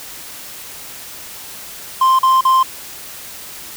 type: tone bursts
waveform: triangle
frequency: 1046.5 Hz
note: C6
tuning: in tune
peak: -7 dBFS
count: 3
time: 2.01-2.63 s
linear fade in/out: 5 ms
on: 180 ms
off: 40 ms
effects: white hiss -33 dBFS RMS until 3.76 s